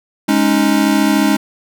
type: chord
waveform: square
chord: Ab suspended fourth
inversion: none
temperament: equal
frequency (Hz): 207.7 / 277.2 / 311.1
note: Ab3 / Db4 / Eb4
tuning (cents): 0 / 0 / 0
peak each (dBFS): -16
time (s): 0.28-1.37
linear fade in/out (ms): 10
effects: none